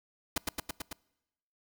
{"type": "noise with echo", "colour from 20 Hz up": "pink", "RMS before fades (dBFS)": -29, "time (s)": [0.36, 0.38], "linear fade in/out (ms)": 5, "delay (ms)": 110, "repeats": 5, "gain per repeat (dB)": -2, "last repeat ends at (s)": 0.93, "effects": ["noise-tail reverb RT60 1.0 s tail -25 dB re dry"]}